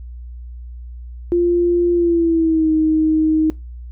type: tone with pitch glide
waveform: sine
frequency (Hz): 347.9 to 313.5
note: F4 to D#4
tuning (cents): -7 to +13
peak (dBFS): -12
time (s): 1.32-3.5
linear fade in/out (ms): 0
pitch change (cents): -180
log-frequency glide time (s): 1.93-2.71
effects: noise-tail reverb RT60 0.2 s tail -21 dB re dry + added 60 Hz sine -30 dBFS peak until 3.91 s